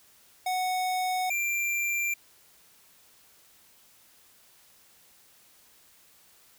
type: tone pair in turn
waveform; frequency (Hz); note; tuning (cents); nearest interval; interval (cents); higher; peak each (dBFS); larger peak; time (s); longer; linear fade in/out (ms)
square; 739 / 2369; F#5 / D7; -2 / +14; octave + minor sixth; 2016; second; -27; neither; 0.46-1.3 / 1.3-2.14; neither; 5
effects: white hiss -59 dBFS RMS until 6.58 s